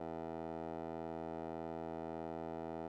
15% pulse tone with band-pass filter, 81.7 Hz, E2, 15 cents flat, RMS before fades -44 dBFS, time 0-2.88 s, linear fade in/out 5 ms, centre 560 Hz, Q 4.2, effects none

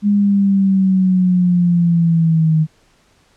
sine linear sweep, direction down, 206 to 155.56 Hz, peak -10 dBFS, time 0.02-2.67 s, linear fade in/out 50 ms, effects pink hiss -55 dBFS RMS until 3.36 s + low-pass 8000 Hz 12 dB/octave

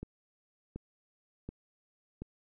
click train, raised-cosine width 3 ms, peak -27 dBFS, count 4, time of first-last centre 0.03-2.22 s, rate 1.37 Hz, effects none

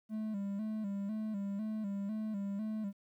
triangle tone with vibrato, 207.7 Hz, G#3, in tune, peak -33 dBFS, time 0.09-2.93 s, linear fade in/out 50 ms, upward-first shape square, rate 2 Hz, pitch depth 74 cents each way, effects 12-bit

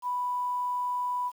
sine tone, 987.8 Hz, B5, in tune, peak -27 dBFS, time 0.02-1.32 s, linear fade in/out 50 ms, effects 9-bit

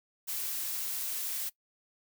blue noise, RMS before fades -35 dBFS, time 0.27-1.5 s, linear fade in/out 20 ms, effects noise-tail reverb RT60 0.1 s tail -21 dB re dry

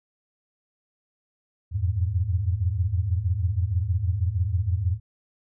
sine tone cluster, 83.7 / 90 / 105.5 Hz, E2 / F#2 / G#2, +27 / -47 / +28 cents, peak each -26 dBFS, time 1.71-5 s, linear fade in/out 50 ms, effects none

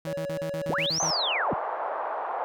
sawtooth tone bursts, 161.3 Hz, E3, 37 cents flat, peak -29 dBFS, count 9, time 0.05-1.107 s, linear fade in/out 0 ms, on 81 ms, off 41 ms
triangle tone, 563 Hz, C#5, 27 cents sharp, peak -28 dBFS, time 0.07-0.9 s, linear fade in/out 0 ms
sine linear two-way sweep, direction up then down, 61.7 to 6370 to 61.7 Hz, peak -25 dBFS, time 0.69-1.54 s, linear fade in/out 5 ms, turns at 1.02 s
white band-pass noise, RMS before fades -31 dBFS, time 1-2.44 s, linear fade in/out 0 ms, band 590 to 1000 Hz, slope 24 dB/octave
effects none

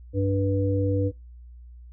harmonic tone, 97.9 Hz, G2, 2 cents flat, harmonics 1 / 3 / 5, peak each -23 / -27 / -27 dBFS, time 0.13-1.12 s, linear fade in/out 50 ms, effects noise-tail reverb RT60 0.2 s tail -23 dB re dry + added 60 Hz sine -42 dBFS peak until 1.92 s

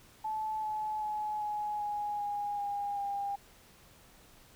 sine tone with pitch steps, 867 / 857.5 / 848.2 / 838.9 / 829.8 / 820.7 / 811.7 / 802.9 Hz, A5 / A5 / G#5 / G#5 / G#5 / G#5 / G#5 / G5, -26 / -45 / +36 / +17 / -2 / -21 / -40 / +41 cents, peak -32 dBFS, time 0.24-3.36 s, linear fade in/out 10 ms, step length 390 ms, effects pink hiss -59 dBFS RMS until 4.55 s

